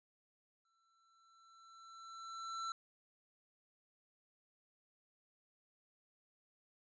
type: tone with exponential growth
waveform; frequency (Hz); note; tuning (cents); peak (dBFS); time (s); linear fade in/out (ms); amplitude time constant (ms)
square; 1340; E6; +28; -39; 0.65-2.72; 2; 450
effects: resampled to 16000 Hz